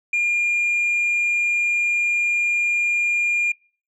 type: tone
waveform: sine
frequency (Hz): 2410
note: D7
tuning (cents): +44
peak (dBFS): -15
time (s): 0.13-3.52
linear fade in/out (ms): 5
effects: noise-tail reverb RT60 0.4 s tail -26 dB re dry + tanh soft clip ceiling -16 dBFS